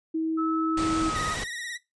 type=tone; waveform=sine; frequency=321.1 Hz; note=E4; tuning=45 cents flat; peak=-24 dBFS; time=0.14-1.1 s; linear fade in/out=10 ms
type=tone with pitch glide; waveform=sine; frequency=1300 to 1257.2 Hz; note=E6 to D#6; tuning=-24 to +18 cents; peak=-28 dBFS; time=0.37-1.35 s; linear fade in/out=20 ms; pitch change=-58 cents; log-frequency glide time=1.01-1.18 s
type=low-pass noise; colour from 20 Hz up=pink; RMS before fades=-33 dBFS; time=0.77-1.44 s; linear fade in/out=5 ms; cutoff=9200 Hz; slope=96 dB/octave
type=tone with vibrato; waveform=sawtooth; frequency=1900 Hz; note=A#6; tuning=33 cents sharp; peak=-30 dBFS; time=1.14-1.78 s; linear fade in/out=20 ms; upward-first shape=triangle; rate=18 Hz; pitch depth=78 cents each way
effects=noise-tail reverb RT60 0.2 s tail -18 dB re dry + resampled to 24000 Hz